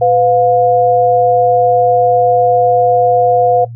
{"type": "tone pair together", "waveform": "sine", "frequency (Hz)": [502, 709.9], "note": ["B4", "F5"], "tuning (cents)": [28, 28], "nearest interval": "tritone", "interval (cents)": 600, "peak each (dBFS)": -10, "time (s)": [0.01, 3.65], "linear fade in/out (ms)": 10, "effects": ["noise-tail reverb RT60 0.1 s tail -18 dB re dry", "added 117 Hz sine -25 dBFS peak until 3.75 s"]}